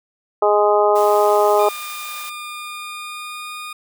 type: harmonic tone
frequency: 207.7 Hz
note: G#3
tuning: in tune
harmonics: 2 / 3 / 4 / 5 / 6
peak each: -16 / -17 / -18 / -23 / -22 dBFS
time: 0.42-1.69 s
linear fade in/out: 5 ms
type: high-pass noise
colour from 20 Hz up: white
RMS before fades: -35 dBFS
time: 0.95-2.3 s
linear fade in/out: 10 ms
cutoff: 590 Hz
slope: 24 dB/octave
type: tone with pitch glide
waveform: 20% pulse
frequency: 1209 to 1225.9 Hz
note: D6 to D#6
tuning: +50 to -26 cents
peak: -24 dBFS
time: 1.59-3.73 s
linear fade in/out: 5 ms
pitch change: +24 cents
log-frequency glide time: 2.46-3.55 s
effects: none